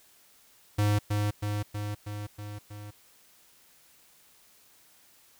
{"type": "tone with echo", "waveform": "square", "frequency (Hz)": 103.83, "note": "G#2", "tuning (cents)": 0, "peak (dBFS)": -23, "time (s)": [0.78, 0.99], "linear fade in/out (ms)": 10, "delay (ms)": 320, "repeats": 6, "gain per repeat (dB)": -3, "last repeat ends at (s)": 2.91, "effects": ["white hiss -60 dBFS RMS until 5.39 s"]}